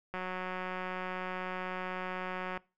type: click train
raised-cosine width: 0.5 ms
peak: -23 dBFS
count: 449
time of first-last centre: 0.14-2.575 s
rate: 184 Hz
effects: noise-tail reverb RT60 0.3 s tail -22 dB re dry